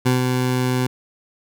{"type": "tone with ADSR envelope", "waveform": "20% pulse", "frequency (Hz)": 126.8, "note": "B2", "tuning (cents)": 46, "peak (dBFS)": -9, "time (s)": [0.05, 0.87], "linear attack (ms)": 16, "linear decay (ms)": 140, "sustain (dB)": -4, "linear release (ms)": 8, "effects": []}